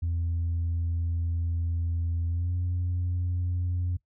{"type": "tone with pitch glide", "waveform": "sine", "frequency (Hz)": [84.3, 88.8], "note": ["E2", "F2"], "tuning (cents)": [39, 29], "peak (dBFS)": -24, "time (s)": [0.02, 3.97], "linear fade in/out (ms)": 10, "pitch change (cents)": 90, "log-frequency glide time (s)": [2.29, 2.53], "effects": ["noise-tail reverb RT60 0.1 s tail -19 dB re dry", "tanh soft clip ceiling -23 dBFS"]}